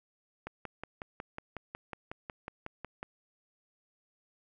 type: click train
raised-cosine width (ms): 0.5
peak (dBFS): -24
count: 15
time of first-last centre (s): 0.47-3.029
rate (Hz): 5.47
effects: none